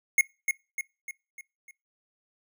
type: tone with echo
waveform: square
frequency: 2162 Hz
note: C#7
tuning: 44 cents flat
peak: -17 dBFS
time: 0.18-0.21 s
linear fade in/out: 2 ms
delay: 300 ms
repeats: 5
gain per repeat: -6 dB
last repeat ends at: 1.71 s
effects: noise-tail reverb RT60 0.3 s tail -25 dB re dry